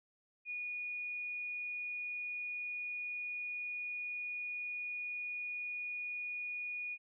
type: tone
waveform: sine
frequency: 2454 Hz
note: D#7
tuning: 25 cents flat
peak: -38 dBFS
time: 0.45-6.98 s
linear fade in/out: 50 ms
effects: none